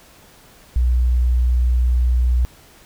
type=tone; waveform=sine; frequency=61.3 Hz; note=B1; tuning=12 cents flat; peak=-13 dBFS; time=0.76-2.45 s; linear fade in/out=0 ms; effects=pink hiss -48 dBFS RMS until 2.85 s